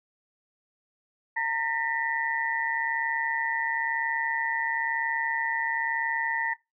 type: tone cluster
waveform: sine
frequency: 914 / 1814 / 1955 Hz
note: A#5 / A#6 / B6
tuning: -34 / -48 / -18 cents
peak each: -30 dBFS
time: 1.36-6.54 s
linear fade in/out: 10 ms
effects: noise-tail reverb RT60 0.2 s tail -19 dB re dry